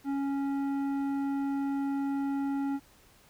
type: tone with tanh clipping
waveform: sine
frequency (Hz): 277.2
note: C#4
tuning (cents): 0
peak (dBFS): -30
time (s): 0.04-2.8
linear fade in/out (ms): 50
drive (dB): 11
effects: pink hiss -60 dBFS RMS until 3.29 s